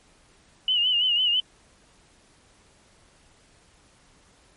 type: tone with vibrato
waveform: sine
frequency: 2930 Hz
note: F#7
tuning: 18 cents flat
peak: -19 dBFS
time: 0.68-1.4 s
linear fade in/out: 2 ms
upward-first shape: sine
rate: 6 Hz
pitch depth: 74 cents each way
effects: pink hiss -58 dBFS RMS until 4.56 s + MP3 48 kbps